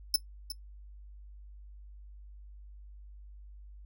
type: tone with echo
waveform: sawtooth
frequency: 5270 Hz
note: E8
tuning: 1 cent flat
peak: -19 dBFS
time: 0.14-0.16 s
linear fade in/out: 2 ms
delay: 360 ms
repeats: 1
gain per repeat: -13 dB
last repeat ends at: 0.52 s
effects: noise-tail reverb RT60 0.1 s tail -17 dB re dry + added 50 Hz sine -47 dBFS peak until 3.85 s